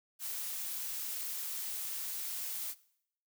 blue noise, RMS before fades -39 dBFS, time 0.19-2.75 s, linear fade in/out 50 ms, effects noise-tail reverb RT60 0.7 s tail -20 dB re dry

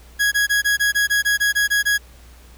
40% pulse tone bursts, 1661.2 Hz, G#6, in tune, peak -14 dBFS, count 12, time 0.19-1.981 s, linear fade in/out 20 ms, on 130 ms, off 21 ms, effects added 60 Hz sine -43 dBFS peak until 2.57 s + pink hiss -50 dBFS RMS until 2.57 s

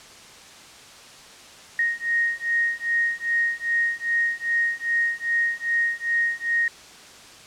sine beating tone pair, 1864.7 / 1867.2 Hz, A#6 / A#6, 0 / +2 cents, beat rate 2.5 Hz, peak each -24 dBFS, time 1.79-6.68 s, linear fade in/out 2 ms, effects white hiss -45 dBFS RMS until 7.46 s + low-pass 7000 Hz 12 dB/octave

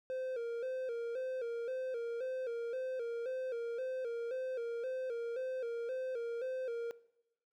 triangle tone with vibrato, 491.5 Hz, B4, 8 cents flat, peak -34 dBFS, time 0.1-6.91 s, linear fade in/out 0 ms, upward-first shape square, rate 1.9 Hz, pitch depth 88 cents each way, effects noise-tail reverb RT60 0.9 s tail -20 dB re dry

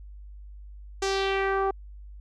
sawtooth tone with low-pass filter sweep, 389.2 Hz, G4, 12 cents flat, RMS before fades -26 dBFS, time 1.02-1.71 s, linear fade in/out 5 ms, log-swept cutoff 6800 to 920 Hz, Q 2.2, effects added 50 Hz sine -41 dBFS peak until 2.2 s

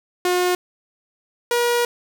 sawtooth tone pair in turn, 359.6 / 479 Hz, F#4 / A#4, -49 / +47 cents, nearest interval perfect fourth, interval 496 cents, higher second, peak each -13 dBFS, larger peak neither, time 0.25-0.55 / 1.51-1.85 s, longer second, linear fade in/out 2 ms, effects none

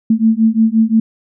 sine beating tone pair, 220 / 225.7 Hz, A3 / A3, 0 / +44 cents, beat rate 5.7 Hz, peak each -12 dBFS, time 0.1-1 s, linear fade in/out 5 ms, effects none

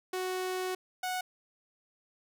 sawtooth tone pair in turn, 370 / 736.6 Hz, F#4 / F#5, 0 / -8 cents, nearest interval octave, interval 1192 cents, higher second, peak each -28 dBFS, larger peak neither, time 0.13-0.75 / 1.03-1.21 s, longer first, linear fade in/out 5 ms, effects none

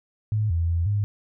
sine tone with pitch steps, 107.1 / 83.8 / 84.6 / 102.8 Hz, A2 / E2 / E2 / G#2, -46 / +29 / +45 / -17 cents, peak -20 dBFS, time 0.32-1.04 s, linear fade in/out 0 ms, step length 180 ms, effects none

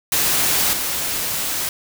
white noise with level steps, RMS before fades -18 / -23 dBFS, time 0.12-1.69 s, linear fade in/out 2 ms, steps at 0.73 s, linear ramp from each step 2 ms, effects none

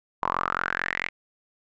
sawtooth tone with band-pass filter sweep, 44.46 Hz, F1, 32 cents sharp, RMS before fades -28 dBFS, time 0.22-1.09 s, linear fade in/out 10 ms, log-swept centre 1000 to 2200 Hz, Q 6.6, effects resampled to 16000 Hz

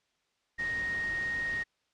sine tone in noise, 1864.7 Hz, A#6, in tune, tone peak -30 dBFS, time 0.58-1.64 s, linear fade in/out 20 ms, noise pink, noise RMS -44 dBFS, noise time 0.58-1.64 s, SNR +11 dB, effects white hiss -75 dBFS RMS until 1.93 s + low-pass 5000 Hz 12 dB/octave

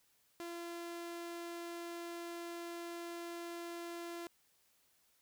sawtooth tone, 341.9 Hz, F4, 37 cents flat, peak -39 dBFS, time 0.4-4.27 s, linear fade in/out 0 ms, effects white hiss -73 dBFS RMS until 5.21 s

